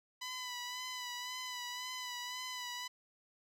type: tone with vibrato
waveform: 10% pulse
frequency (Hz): 996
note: B5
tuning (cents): +14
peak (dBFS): -32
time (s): 0.21-2.88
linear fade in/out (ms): 10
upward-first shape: sine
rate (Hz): 1.9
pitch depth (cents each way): 33
effects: low-pass 12000 Hz 12 dB/octave